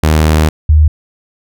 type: tone pair in turn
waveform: sawtooth / sine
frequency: 77.78 / 76.58 Hz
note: D#2 / D#2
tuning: 0 / -27 cents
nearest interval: unison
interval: 27 cents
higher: first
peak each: -3 dBFS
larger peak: neither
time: 0.03-0.49 / 0.69-0.88 s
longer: first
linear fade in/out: 5 ms
effects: none